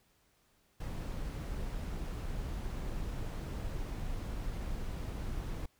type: noise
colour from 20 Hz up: brown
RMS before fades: -38 dBFS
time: 0.8-5.66 s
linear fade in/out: 5 ms
effects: pink hiss -71 dBFS RMS until 5.79 s